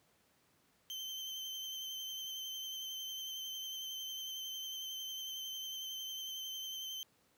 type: tone with vibrato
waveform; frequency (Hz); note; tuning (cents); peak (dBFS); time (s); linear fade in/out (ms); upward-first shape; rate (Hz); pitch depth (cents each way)
35% pulse; 3100; G7; -20; -39; 0.9-7.03; 0; sine; 11; 20
effects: pink hiss -72 dBFS RMS until 7.37 s + high-pass 100 Hz 12 dB/octave